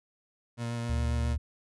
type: tone with vibrato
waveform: 30% pulse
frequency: 117.8 Hz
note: A#2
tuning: 19 cents sharp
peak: -29 dBFS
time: 0.57-1.37 s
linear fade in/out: 50 ms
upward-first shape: sine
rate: 7.4 Hz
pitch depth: 14 cents each way
type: tone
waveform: sine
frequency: 73.42 Hz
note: D2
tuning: in tune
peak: -27 dBFS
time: 0.89-1.38 s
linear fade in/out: 10 ms
effects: resampled to 24000 Hz